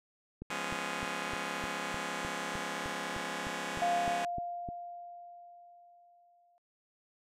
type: click train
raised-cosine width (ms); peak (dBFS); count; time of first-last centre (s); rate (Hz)
3; -28; 15; 0.42-4.688; 3.28
type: chord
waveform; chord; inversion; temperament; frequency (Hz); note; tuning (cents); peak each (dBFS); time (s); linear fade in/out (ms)
5% pulse; C# dominant seventh; first; just; 173.24 / 207.9 / 249.5 / 277.2; E#3 / G#3 / B3 / C#4; -14 / +2 / +18 / 0; -30; 0.5-4.25; 2
type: tone with exponential decay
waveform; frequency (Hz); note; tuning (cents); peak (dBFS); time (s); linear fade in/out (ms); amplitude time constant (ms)
sine; 699; F5; +1; -26; 3.82-6.58; 0; 600
effects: low-pass 9000 Hz 12 dB/octave